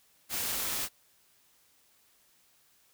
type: noise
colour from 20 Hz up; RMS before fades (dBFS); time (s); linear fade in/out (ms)
white; -33; 0.29-0.89; 50
effects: white hiss -66 dBFS RMS until 2.93 s